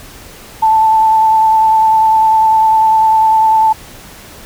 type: tone with vibrato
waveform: sine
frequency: 880 Hz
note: A5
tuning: in tune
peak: -6 dBFS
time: 0.62-3.73 s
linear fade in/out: 10 ms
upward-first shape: triangle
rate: 10 Hz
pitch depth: 18 cents each way
effects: pink hiss -35 dBFS RMS until 4.45 s